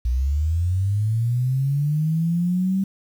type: linear sweep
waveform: sine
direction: up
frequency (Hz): 58.27 to 194.9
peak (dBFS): -18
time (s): 0.05-2.84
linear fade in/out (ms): 5
effects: 8-bit